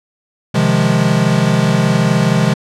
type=chord; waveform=square; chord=F minor seventh; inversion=second; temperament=equal; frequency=130.81 / 155.56 / 174.61 / 207.7 Hz; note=C3 / Eb3 / F3 / Ab3; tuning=0 / 0 / 0 / 0 cents; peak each=-17 dBFS; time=0.54-2.54 s; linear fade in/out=10 ms; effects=low-pass 8000 Hz 12 dB/octave